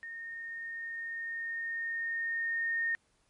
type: tone with level ramp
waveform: sine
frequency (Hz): 1838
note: A#6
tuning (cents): -25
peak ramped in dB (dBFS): -40 to -28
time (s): 0.03-2.95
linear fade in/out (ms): 0
effects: pink hiss -72 dBFS RMS until 3.29 s + MP3 48 kbps